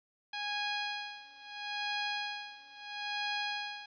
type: tone with tremolo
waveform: 10% pulse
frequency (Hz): 826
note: G#5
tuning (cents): -10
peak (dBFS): -24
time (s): 0.33-3.86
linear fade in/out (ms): 5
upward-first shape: sine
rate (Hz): 0.75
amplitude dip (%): 90
effects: resampled to 11025 Hz + 11-bit